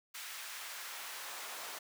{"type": "noise with high-pass filter sweep", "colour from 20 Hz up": "pink", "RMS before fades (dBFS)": -45, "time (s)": [0.14, 1.79], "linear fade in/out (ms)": 10, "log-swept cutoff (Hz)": [1700, 730], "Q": 0.94, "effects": []}